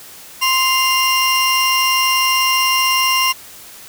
30% pulse tone pair together, 1046.5 / 2796 Hz, C6 / F7, 0 / +1 cents, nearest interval octave + perfect fourth, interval 1701 cents, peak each -13 dBFS, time 0.41-3.33 s, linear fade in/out 20 ms, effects white hiss -38 dBFS RMS until 3.88 s

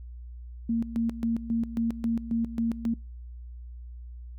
sine tone with tremolo, 230 Hz, A#3, 23 cents flat, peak -23 dBFS, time 0.69-2.94 s, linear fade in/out 5 ms, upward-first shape square, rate 3.7 Hz, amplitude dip 75%, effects noise-tail reverb RT60 0.3 s tail -25 dB re dry + added 60 Hz sine -39 dBFS peak until 4.38 s

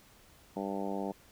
harmonic tone, 98.5 Hz, G2, 9 cents sharp, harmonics 2 / 3 / 4 / 5 / 6 / 7 / 8 / 9, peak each -38 / -40 / -41 / -42 / -43 / -43 / -44 / -45 dBFS, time 0.56-1.12 s, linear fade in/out 5 ms, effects pink hiss -60 dBFS RMS until 1.31 s

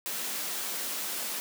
white high-pass noise, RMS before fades -34 dBFS, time 0.06-1.4 s, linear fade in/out 0 ms, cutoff 170 Hz, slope 48 dB/octave, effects none

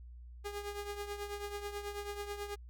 sawtooth tone with tremolo, 408.7 Hz, G#4, 28 cents flat, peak -33 dBFS, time 0.44-2.56 s, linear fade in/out 20 ms, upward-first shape triangle, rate 9.2 Hz, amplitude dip 70%, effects added 60 Hz sine -48 dBFS peak until 2.69 s

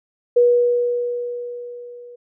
sine tone with level ramp, 484.1 Hz, B4, 35 cents flat, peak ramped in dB -9 to -37 dBFS, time 0.36-2.16 s, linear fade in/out 10 ms, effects none

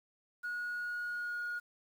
sine tone with pitch glide, 1450 to 1438.3 Hz, F#6 to F#6, -35 to -49 cents, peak -34 dBFS, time 0.43-1.6 s, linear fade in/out 20 ms, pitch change -14 cents, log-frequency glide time 0.74-1.39 s, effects tanh soft clip ceiling -32 dBFS + 10-bit

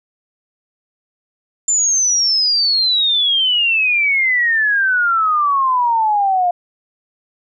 sine exponential sweep, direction down, 7220 to 698.5 Hz, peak -12 dBFS, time 1.68-6.51 s, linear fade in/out 5 ms, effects none

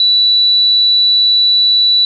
sine tone, 3951 Hz, B7, in tune, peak -7 dBFS, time 0-2.05 s, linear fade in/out 2 ms, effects none

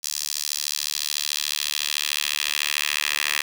10% pulse tone with high-pass filter sweep, 73.8 Hz, D2, 9 cents sharp, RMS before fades -26 dBFS, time 0.03-3.42 s, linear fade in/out 10 ms, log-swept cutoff 5500 to 2200 Hz, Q 1.6, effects none

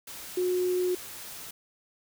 sine tone in noise, 362.7 Hz, F#4, 34 cents flat, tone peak -24 dBFS, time 0.37-0.95 s, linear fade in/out 5 ms, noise white, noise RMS -42 dBFS, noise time 0.07-1.51 s, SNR +15 dB, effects none

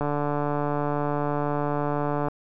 click train, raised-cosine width 1 ms, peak -13 dBFS, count 333, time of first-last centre 0.01-2.284 s, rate 146 Hz, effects none

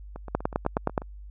two click trains, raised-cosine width 1 ms, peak -24 / -9 dBFS, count 8 / 7, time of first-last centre 0.16-1.019 / 0.35-0.978 s, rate 8.15 / 9.55 Hz, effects added 50 Hz sine -40 dBFS peak until 1.3 s

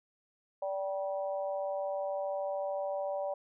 harmonic tone, 193.8 Hz, G3, 20 cents flat, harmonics 3 / 4 / 5, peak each -33 / -39 / -45 dBFS, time 0.62-3.34 s, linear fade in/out 5 ms, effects none

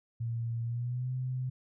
sine tone with pitch glide, 116.1 to 128.08 Hz, A#2 to C3, -7 to -37 cents, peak -31 dBFS, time 0.2-1.5 s, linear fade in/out 10 ms, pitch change +170 cents, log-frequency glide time 0.63-1.11 s, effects none

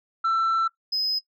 sine tone pair in turn, 1337 / 5061 Hz, E6 / D#8, +24 / +29 cents, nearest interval octave + major seventh, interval 2305 cents, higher second, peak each -17 / -21 dBFS, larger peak first, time 0.24-0.68 / 0.92-1.19 s, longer first, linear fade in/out 10 ms, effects noise-tail reverb RT60 0.1 s tail -17 dB re dry + tanh soft clip ceiling -19 dBFS

